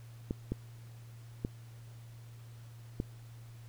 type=clicks; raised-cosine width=3 ms; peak=-20 dBFS; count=4; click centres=0.309 / 0.52 / 1.449 / 3.001 s; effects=added 116 Hz sine -48 dBFS peak until 3.68 s + pink hiss -62 dBFS RMS until 3.68 s